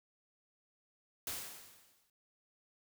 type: noise with exponential decay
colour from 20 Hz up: white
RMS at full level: -38 dBFS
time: 1.27-2.1 s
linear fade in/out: 2 ms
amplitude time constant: 180 ms
effects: none